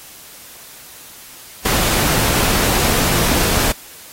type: noise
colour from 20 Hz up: pink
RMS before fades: -17 dBFS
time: 1.65-3.72 s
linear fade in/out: 5 ms
effects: white hiss -39 dBFS RMS until 4.12 s + AAC 48 kbps